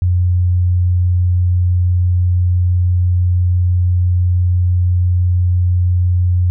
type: tone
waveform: sine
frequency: 89.4 Hz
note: F2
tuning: 41 cents sharp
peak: -10 dBFS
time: 0.02-6.5 s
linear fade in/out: 0 ms
effects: none